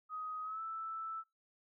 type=tone with pitch glide; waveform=sine; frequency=1256 to 1319.2 Hz; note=D#6 to E6; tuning=+16 to +1 cents; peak=-39 dBFS; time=0.09-1.24 s; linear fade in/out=50 ms; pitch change=+85 cents; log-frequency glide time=0.43-0.61 s; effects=noise-tail reverb RT60 0.2 s tail -25 dB re dry